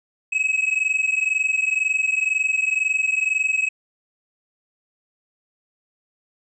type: tone pair together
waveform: triangle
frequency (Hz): 2549 / 2571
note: D#7 / E7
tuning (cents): +41 / -44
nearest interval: unison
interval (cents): 15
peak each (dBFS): -20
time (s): 0.32-3.69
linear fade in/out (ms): 10
effects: resampled to 24000 Hz